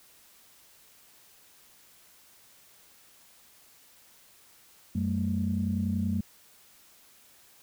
sine tone cluster, 91.9 / 193.1 / 223.6 Hz, F#2 / G3 / A3, -11 / -26 / +28 cents, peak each -30 dBFS, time 4.95-6.21 s, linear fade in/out 5 ms, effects tanh soft clip ceiling -17 dBFS + white hiss -58 dBFS RMS until 7.62 s

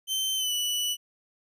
sawtooth tone with pitch glide, 3096 to 2961 Hz, G7 to F#7, -22 to +1 cents, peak -23 dBFS, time 0.07-0.97 s, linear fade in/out 50 ms, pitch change -77 cents, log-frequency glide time 0.36-0.52 s, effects none

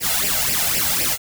white noise with flanger, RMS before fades -20 dBFS, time 0-1.18 s, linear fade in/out 50 ms, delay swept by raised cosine 0.38 to 1.48 ms, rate 3.9 Hz, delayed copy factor +0.8, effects none

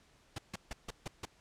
pink noise bursts, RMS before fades -40 dBFS, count 6, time 0.36-1.254 s, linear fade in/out 5 ms, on 24 ms, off 150 ms, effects pink hiss -66 dBFS RMS until 1.4 s + low-pass 8000 Hz 12 dB/octave

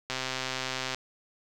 click train, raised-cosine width 0.2 ms, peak -14 dBFS, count 111, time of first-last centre 0.1-0.946 s, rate 130 Hz, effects none

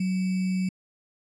sine tone with sample-and-hold, 186.1 Hz, F#3, 10 cents sharp, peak -23 dBFS, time 0-0.69 s, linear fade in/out 5 ms, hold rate 2450 Hz, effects resampled to 22050 Hz

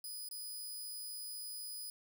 10% pulse tone with dropouts, 4978 Hz, D#8, in tune, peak -36 dBFS, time 0.04-1.9 s, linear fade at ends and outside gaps 2 ms, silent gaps 0.288-0.311 s, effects none

